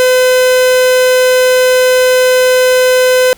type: tone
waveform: 45% pulse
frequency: 508 Hz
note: B4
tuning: 49 cents sharp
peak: -6 dBFS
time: 0-3.33 s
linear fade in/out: 0 ms
effects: pink hiss -41 dBFS RMS until 3.37 s